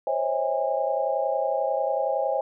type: tone cluster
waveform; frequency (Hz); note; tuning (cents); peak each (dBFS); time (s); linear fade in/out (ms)
sine; 524 / 555 / 645 / 816; C5 / C#5 / E5 / G#5; +2 / +2 / -38 / -31; -28; 0.07-2.41; 2
effects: none